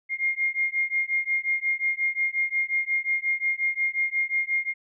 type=beating tone pair; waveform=sine; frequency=2124 / 2129.6 Hz; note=C7 / C7; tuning=+25 / +30 cents; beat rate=5.6 Hz; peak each=-26 dBFS; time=0.09-4.74 s; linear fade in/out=50 ms; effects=none